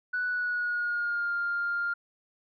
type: tone with pitch glide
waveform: sine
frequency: 1482 to 1401.2 Hz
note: F#6 to F6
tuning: +2 to +5 cents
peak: -26 dBFS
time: 0.13-1.94 s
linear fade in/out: 10 ms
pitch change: -97 cents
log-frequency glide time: 0.26-1.33 s
effects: tanh soft clip ceiling -22 dBFS